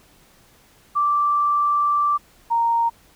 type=tone pair in turn; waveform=sine; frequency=1170 / 928.6 Hz; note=D6 / A#5; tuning=-7 / -7 cents; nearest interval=major third; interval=400 cents; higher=first; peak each=-16 dBFS; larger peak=neither; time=0.95-2.18 / 2.5-2.9 s; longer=first; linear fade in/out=20 ms; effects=pink hiss -54 dBFS RMS until 3.15 s